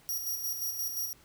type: tone with tremolo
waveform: 10% pulse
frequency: 5690 Hz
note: F8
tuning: 31 cents sharp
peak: -25 dBFS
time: 0.09-1.13 s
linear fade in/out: 0 ms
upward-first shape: square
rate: 5.7 Hz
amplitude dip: 45%
effects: pink hiss -60 dBFS RMS until 1.24 s